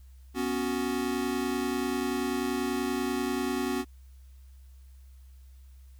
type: chord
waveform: square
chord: B suspended second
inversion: none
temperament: equal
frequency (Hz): 246.9 / 277.2 / 370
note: B3 / C#4 / F#4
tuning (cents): 0 / 0 / 0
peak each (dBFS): -33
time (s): 0.34-3.85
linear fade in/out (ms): 50
effects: added 65 Hz sine -48 dBFS peak until 5.99 s + white hiss -68 dBFS RMS until 5.99 s